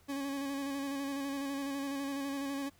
40% pulse tone with vibrato, 277.2 Hz, C#4, in tune, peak -34 dBFS, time 0.08-2.7 s, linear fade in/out 20 ms, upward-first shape square, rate 12 Hz, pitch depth 24 cents each way, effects added 87 Hz sine -67 dBFS peak until 2.79 s + pink hiss -66 dBFS RMS until 2.79 s

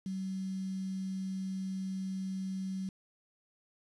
sine tone with quantisation, 190 Hz, F#3, 46 cents sharp, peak -34 dBFS, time 0.06-2.89 s, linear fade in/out 2 ms, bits 9, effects resampled to 24000 Hz

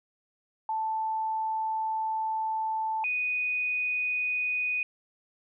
sine tone pair in turn, 880 / 2484 Hz, A5 / D#7, 0 / -3 cents, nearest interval octave + tritone, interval 1797 cents, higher second, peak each -27 / -26 dBFS, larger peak second, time 0.69-3.04 / 3.04-4.83 s, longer first, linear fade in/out 2 ms, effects none

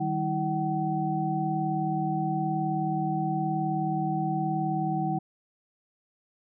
sine tone cluster, 156 / 195 / 325 / 759 Hz, D#3 / G3 / E4 / F#5, +5 / -9 / -24 / +44 cents, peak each -30 / -33 / -32 / -29 dBFS, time 0-5.19 s, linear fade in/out 10 ms, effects none

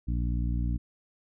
harmonic tone, 59.4 Hz, A#1, 33 cents sharp, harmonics 1 / 2 / 3 / 4 / 5, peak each -27 / -33 / -37 / -39 / -41 dBFS, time 0.07-0.78 s, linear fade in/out 20 ms, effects none

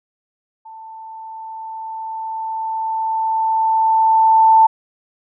sine tone with level ramp, 888 Hz, A5, 16 cents sharp, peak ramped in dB -34 to -6 dBFS, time 0.65-4.67 s, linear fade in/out 10 ms, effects none

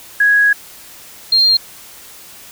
sine tone pair in turn, 1661.2 / 4198 Hz, G#6 / C8, 0 / +5 cents, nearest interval octave + major third, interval 1605 cents, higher second, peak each -8 dBFS, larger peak neither, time 0.2-0.53 / 1.32-1.57 s, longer first, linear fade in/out 5 ms, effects white hiss -38 dBFS RMS until 2.51 s

